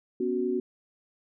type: chord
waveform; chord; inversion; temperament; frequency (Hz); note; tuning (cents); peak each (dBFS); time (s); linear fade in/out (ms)
sine; B suspended second; none; equal; 246.9 / 277.2 / 370; B3 / C#4 / F#4; 0 / 0 / 0; -31 / -33 / -27; 0.2-0.6; 5
effects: none